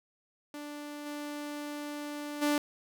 sawtooth tone with level steps, 293.7 Hz, D4, in tune, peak -36 / -33 / -22 dBFS, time 0.54-2.58 s, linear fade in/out 2 ms, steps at 1.05 / 2.41 s, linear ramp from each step 20 ms, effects none

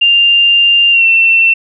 sine tone with pitch glide, 2794 to 2694 Hz, F7 to E7, 0 to +37 cents, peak -5 dBFS, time 0.01-1.54 s, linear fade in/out 10 ms, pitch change -63 cents, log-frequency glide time 0.91-1.05 s, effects none

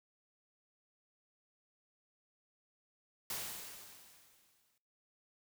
white noise with exponential decay, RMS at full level -39 dBFS, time 3.3-4.78 s, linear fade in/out 2 ms, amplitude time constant 320 ms, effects noise-tail reverb RT60 0.5 s tail -20 dB re dry

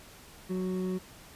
triangle tone pair together, 185 / 370 Hz, F#3 / F#4, 0 / 0 cents, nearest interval octave, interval 1200 cents, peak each -29 / -32 dBFS, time 0.49-0.99 s, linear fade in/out 20 ms, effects pink hiss -52 dBFS RMS until 1.35 s + resampled to 32000 Hz

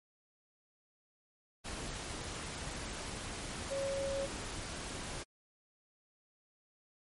sine tone in noise, 549 Hz, C#5, 17 cents flat, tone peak -34 dBFS, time 3.7-4.27 s, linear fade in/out 20 ms, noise pink, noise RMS -42 dBFS, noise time 1.64-5.24 s, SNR +5 dB, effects MP3 48 kbps

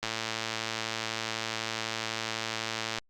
click train, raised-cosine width 0.2 ms, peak -14 dBFS, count 332, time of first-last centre 0.03-2.985 s, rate 112 Hz, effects Opus 48 kbps

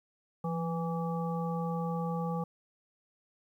harmonic tone with a mistuned harmonic, 164.9 Hz, E3, 1 cent sharp, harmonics 1 / 3 / 5 / 7, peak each -32 / -38 / -39 / -42 dBFS, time 0.44-2.44 s, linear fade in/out 5 ms, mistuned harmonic 1, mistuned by +55 cents, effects 11-bit

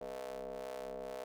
30% pulse ring-modulated tone, 65.41 Hz, C2, in tune, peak -36 dBFS, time 0.01-1.24 s, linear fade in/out 5 ms, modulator 557 Hz, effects none

